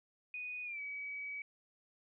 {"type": "tone with pitch glide", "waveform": "sine", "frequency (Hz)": [2481, 2275], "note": ["D#7", "C#7"], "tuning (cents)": [-6, 44], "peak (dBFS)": -40, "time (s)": [0.34, 1.42], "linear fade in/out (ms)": 2, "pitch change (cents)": -150, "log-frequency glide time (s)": [0.64, 0.81], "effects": []}